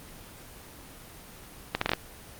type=accelerating click train; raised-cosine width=0.3 ms; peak=-8 dBFS; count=6; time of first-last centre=1.75-1.934 s; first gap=64 ms; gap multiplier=0.72; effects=pink hiss -47 dBFS RMS until 2.39 s + Opus 24 kbps